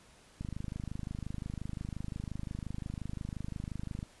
click train, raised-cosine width 5 ms, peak -26 dBFS, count 94, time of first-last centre 0.41-4.029 s, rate 25.7 Hz, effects pink hiss -60 dBFS RMS until 4.2 s + resampled to 24000 Hz

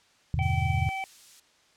sine chord, E minor seventh, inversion none, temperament just, 82.41 / 98.89 / 123.61 / 148.33 Hz, E2 / G2 / B2 / D3, 0 / +16 / +2 / +18 cents, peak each -28 / -30 / -29 / -31 dBFS, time 0.34-0.89 s, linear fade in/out 0 ms
harmonic tone, 770 Hz, G5, 31 cents flat, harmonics 1 / 3 / 4, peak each -32 / -34 / -47 dBFS, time 0.39-1.04 s, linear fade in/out 0 ms
violet noise, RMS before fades -41 dBFS, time 0.42-1.4 s, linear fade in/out 5 ms
effects white hiss -62 dBFS RMS until 1.76 s + low-pass 6000 Hz 12 dB/octave

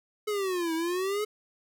square exponential two-way sweep, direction down then up, 430 to 320.3 to 430 Hz, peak -28 dBFS, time 0.27-1.25 s, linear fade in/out 10 ms, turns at 0.74 s, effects none

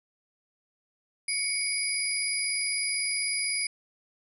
sine tone cluster, 2241 / 4923 / 9940 Hz, C#7 / D#8 / D#9, +18 / -19 / -3 cents, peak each -31 dBFS, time 1.28-3.67 s, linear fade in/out 5 ms, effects none

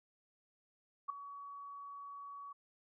sine tone with ADSR envelope, 1130 Hz, C#6, 33 cents sharp, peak -32 dBFS, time 1.08-2.53 s, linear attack 19 ms, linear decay 4 ms, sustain -14 dB, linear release 10 ms, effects none

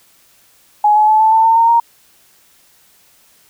sine tone with pitch steps, 839 / 851.7 / 864.6 / 877.7 / 890.9 / 904.4 / 918.1 / 932 Hz, G#5 / G#5 / A5 / A5 / A5 / A5 / A#5 / A#5, +17 / +43 / -31 / -5 / +21 / +47 / -27 / -1 cents, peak -7 dBFS, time 0.84-1.8 s, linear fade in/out 5 ms, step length 120 ms, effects white hiss -51 dBFS RMS until 3.49 s

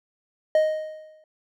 triangle tone with exponential decay, 622.3 Hz, D#5, in tune, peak -12 dBFS, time 0.55-1.24 s, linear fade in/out 2 ms, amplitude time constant 150 ms, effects none

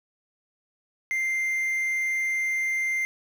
triangle tone, 2093 Hz, C7, in tune, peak -22 dBFS, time 1.11-3.05 s, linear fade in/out 0 ms, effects 8-bit

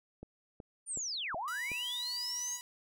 click train, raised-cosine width 2 ms, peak -32 dBFS, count 5, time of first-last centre 0.23-1.717 s, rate 2.69 Hz
sine linear two-way sweep, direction down then up, 9397 to 613 to 6810 Hz, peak -35 dBFS, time 0.86-2.59 s, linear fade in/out 50 ms, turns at 1.36 s
5% pulse tone, 979 Hz, B5, 15 cents flat, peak -32 dBFS, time 1.48-2.61 s, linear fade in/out 0 ms
effects none

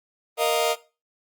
sawtooth chord, Bb suspended fourth, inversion none, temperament just, 466.2 / 621.6 / 699.2 Hz, Bb4 / Eb5 / F5, 0 / -2 / +2 cents, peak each -19 / -19 / -21 dBFS, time 0.37-0.76 s, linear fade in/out 50 ms, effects noise-tail reverb RT60 0.3 s tail -18 dB re dry + Opus 32 kbps

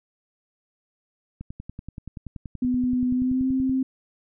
click train, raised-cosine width 5 ms, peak -23 dBFS, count 25, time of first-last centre 1.41-3.696 s, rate 10.5 Hz
sine tone with pitch glide, 250.2 to 262.3 Hz, B3 to C4, +23 to +4 cents, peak -20 dBFS, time 2.62-3.83 s, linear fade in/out 5 ms, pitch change +81 cents, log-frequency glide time 3.11-3.49 s
effects none

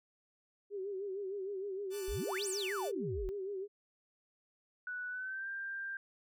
sine tone with vibrato, 392 Hz, G4, in tune, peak -37 dBFS, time 0.7-3.68 s, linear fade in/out 50 ms, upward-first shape sine, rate 6.5 Hz, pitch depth 84 cents each way
5% pulse chord, D major, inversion second, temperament equal, 880 / 1174.7 / 1480 Hz, A5 / D6 / F#6, 0 / 0 / 0 cents, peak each -39 dBFS, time 1.9-2.92 s, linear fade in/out 50 ms
sine exponential two-way sweep, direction up then down, 32.7 to 9460 to 32.7 Hz, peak -37 dBFS, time 2.08-3.29 s, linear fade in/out 0 ms, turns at 2.48 s
sine tone with pitch glide, 1480 to 1586.2 Hz, F#6 to G6, 0 to +20 cents, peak -38 dBFS, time 4.87-5.97 s, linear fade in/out 2 ms, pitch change +120 cents, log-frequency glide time 5.09-5.48 s
effects none

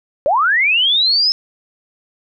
sine linear sweep, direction up, 523.3 to 5240 Hz, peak -11 dBFS, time 0.26-1.32 s, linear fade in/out 0 ms, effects none

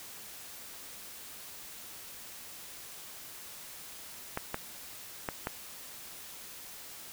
clicks, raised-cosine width 0.5 ms, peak -17 dBFS, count 4, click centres 4.374 / 4.544 / 5.288 / 5.471 s, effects white hiss -47 dBFS RMS until 7.12 s

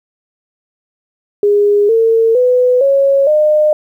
sine tone with pitch steps, 410.4 / 452.7 / 499.5 / 551 / 607.8 Hz, G#4 / A4 / B4 / C#5 / D#5, -21 / +49 / +20 / -11 / -41 cents, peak -7 dBFS, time 1.43-3.73 s, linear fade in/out 2 ms, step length 460 ms, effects 8-bit

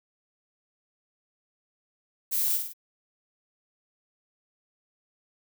violet noise with echo, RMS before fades -27 dBFS, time 2.31-2.58 s, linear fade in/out 20 ms, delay 52 ms, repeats 3, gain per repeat -5 dB, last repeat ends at 2.736 s, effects none

